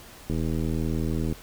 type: click train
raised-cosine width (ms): 3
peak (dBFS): -16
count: 83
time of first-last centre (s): 0.3-1.325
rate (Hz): 80
effects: pink hiss -47 dBFS RMS until 1.42 s